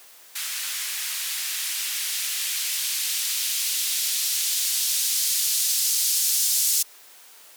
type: noise with band-pass filter sweep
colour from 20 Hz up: violet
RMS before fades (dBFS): -25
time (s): 0.35-6.83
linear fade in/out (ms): 10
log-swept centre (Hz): 1800 to 5600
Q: 0.96
effects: white hiss -49 dBFS RMS until 7.56 s + high-pass 400 Hz 12 dB/octave